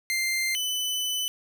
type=tone pair in turn; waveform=sawtooth; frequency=2093 / 3004 Hz; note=C7 / F#7; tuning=0 / +26 cents; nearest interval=tritone; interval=626 cents; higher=second; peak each=-21 / -23 dBFS; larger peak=first; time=0.1-0.55 / 0.55-1.28 s; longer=second; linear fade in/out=0 ms; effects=none